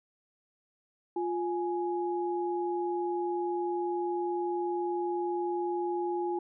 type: tone pair together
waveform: sine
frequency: 351.1 / 835 Hz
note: F4 / G#5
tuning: +9 / +9 cents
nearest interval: octave + minor third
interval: 1500 cents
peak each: -30 / -34 dBFS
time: 1.16-6.39 s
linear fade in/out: 5 ms
effects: none